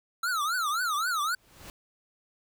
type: tone with vibrato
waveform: square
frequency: 1318.5 Hz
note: E6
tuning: in tune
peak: -27 dBFS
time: 0.23-1.35 s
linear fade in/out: 5 ms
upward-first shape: triangle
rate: 3.8 Hz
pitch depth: 260 cents each way
type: noise with exponential growth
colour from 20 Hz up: pink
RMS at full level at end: -43 dBFS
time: 1.19-1.7 s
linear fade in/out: 0 ms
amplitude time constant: 110 ms
effects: none